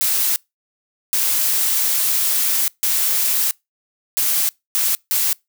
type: noise bursts at uneven times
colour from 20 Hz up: blue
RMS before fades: -18 dBFS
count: 6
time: 0.01-0.36 / 1.13-2.68 / 2.83-3.51 / 4.17-4.49 / 4.75-4.95 / 5.11-5.33 s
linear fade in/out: 0 ms
effects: noise-tail reverb RT60 0.2 s tail -25 dB re dry